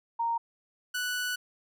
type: tone pair in turn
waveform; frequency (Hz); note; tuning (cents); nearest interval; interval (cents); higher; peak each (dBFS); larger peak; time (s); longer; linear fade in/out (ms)
sine / sawtooth; 928 / 1481.5; A#5 / F#6; -8 / +2; minor sixth; 810; second; -26; neither; 0.19-0.38 / 0.94-1.36; second; 10
effects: none